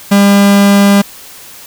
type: tone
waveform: 45% pulse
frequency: 200.5 Hz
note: G3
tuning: 39 cents sharp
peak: -4 dBFS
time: 0.11-1.02 s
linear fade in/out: 10 ms
effects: white hiss -33 dBFS RMS until 1.66 s